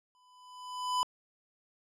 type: tone with exponential growth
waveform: square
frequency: 1000 Hz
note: B5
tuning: 21 cents sharp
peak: -26 dBFS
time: 0.15-1.03 s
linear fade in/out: 0 ms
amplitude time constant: 190 ms
effects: low-pass 9000 Hz 12 dB/octave